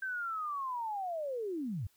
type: linear sweep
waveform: sine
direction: down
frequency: 1568 to 82.4 Hz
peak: -34 dBFS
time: 0.02-1.87 s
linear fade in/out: 5 ms
effects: white hiss -70 dBFS RMS until 1.96 s